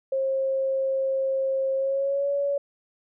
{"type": "tone with pitch glide", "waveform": "sine", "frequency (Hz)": [535, 564.9], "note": ["C5", "C#5"], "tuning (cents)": [38, 33], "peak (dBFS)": -22, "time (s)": [0.12, 2.58], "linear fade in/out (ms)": 5, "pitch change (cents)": 95, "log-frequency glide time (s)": [1.75, 2.3], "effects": []}